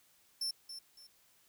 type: tone with echo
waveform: 40% pulse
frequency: 5370 Hz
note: E8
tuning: 31 cents sharp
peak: -33 dBFS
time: 0.41-0.51 s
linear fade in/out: 5 ms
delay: 280 ms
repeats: 2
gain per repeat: -10 dB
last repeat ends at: 1.07 s
effects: white hiss -68 dBFS RMS until 1.48 s

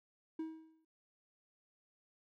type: tone with exponential decay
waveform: triangle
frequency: 319.7 Hz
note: D#4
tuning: 47 cents sharp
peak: -34 dBFS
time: 0.39-0.85 s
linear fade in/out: 5 ms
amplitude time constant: 100 ms
effects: none

